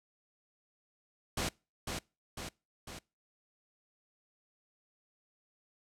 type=noise with echo; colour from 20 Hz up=pink; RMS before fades=-34 dBFS; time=1.37-1.49 s; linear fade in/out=5 ms; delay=500 ms; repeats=3; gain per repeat=-4 dB; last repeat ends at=2.99 s; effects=noise-tail reverb RT60 0.3 s tail -25 dB re dry + low-pass 10000 Hz 12 dB/octave